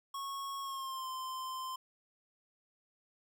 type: tone with pitch glide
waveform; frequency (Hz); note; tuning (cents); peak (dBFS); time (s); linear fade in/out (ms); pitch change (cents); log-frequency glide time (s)
square; 1100 to 1038.9; C#6 to C6; -14 to -13; -39; 0.14-1.76; 5; -99; 0.61-1.08
effects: none